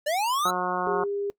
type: linear sweep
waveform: square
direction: up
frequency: 566 to 1343 Hz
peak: -24 dBFS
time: 0.06-0.51 s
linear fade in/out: 10 ms
type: harmonic tone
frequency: 180.9 Hz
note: F#3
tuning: 39 cents flat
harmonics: 1 / 2 / 3 / 4 / 5 / 6 / 7 / 8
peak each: -36 / -33 / -34 / -31 / -32 / -31 / -34 / -36 dBFS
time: 0.45-1.04 s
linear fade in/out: 5 ms
type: tone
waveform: sine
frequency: 403.2 Hz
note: G4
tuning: 49 cents sharp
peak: -26 dBFS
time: 0.87-1.3 s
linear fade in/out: 0 ms
effects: noise-tail reverb RT60 0.1 s tail -21 dB re dry